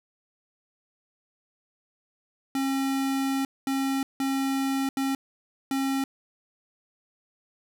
square tone bursts at uneven times, 270 Hz, C#4, 45 cents flat, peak -25 dBFS, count 5, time 2.55-3.45 / 3.67-4.03 / 4.2-4.89 / 4.97-5.15 / 5.71-6.04 s, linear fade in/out 2 ms, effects none

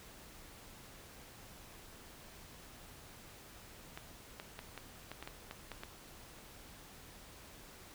clicks, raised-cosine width 0.3 ms, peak -28 dBFS, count 10, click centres 3.975 / 4.399 / 4.591 / 4.777 / 5.116 / 5.226 / 5.275 / 5.511 / 5.717 / 5.835 s, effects pink hiss -55 dBFS RMS until 7.94 s

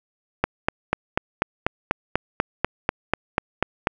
click train, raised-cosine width 0.5 ms, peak -3 dBFS, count 15, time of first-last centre 0.44-3.871 s, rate 4.08 Hz, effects none

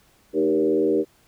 sine tone with frequency modulation, 390.3 Hz, G4, 8 cents flat, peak -17 dBFS, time 0.33-1.05 s, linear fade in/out 50 ms, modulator 82.3 Hz, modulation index 1.3, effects pink hiss -59 dBFS RMS until 1.27 s

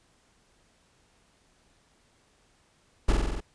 brown noise with echo, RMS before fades -20 dBFS, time 3.08-3.13 s, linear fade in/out 10 ms, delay 46 ms, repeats 6, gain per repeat -2 dB, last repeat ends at 3.406 s, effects pink hiss -65 dBFS RMS until 3.54 s + resampled to 22050 Hz

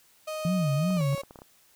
35% pulse tone with pitch glide, 622.3 to 554.4 Hz, D#5 to C#5, 0 to 0 cents, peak -30 dBFS, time 0.27-1.22 s, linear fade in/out 10 ms, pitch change -200 cents, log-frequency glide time 0.96-1.02 s
sine tone with vibrato, 160.7 Hz, E3, 44 cents flat, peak -23 dBFS, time 0.45-1.15 s, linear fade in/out 2 ms, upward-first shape sine, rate 2.7 Hz, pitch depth 260 cents each way
clicks, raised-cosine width 1 ms, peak -31 dBFS, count 10, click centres 0.906 / 0.97 / 1.008 / 1.129 / 1.179 / 1.235 / 1.309 / 1.358 / 1.389 / 1.419 s
effects white hiss -61 dBFS RMS until 1.75 s

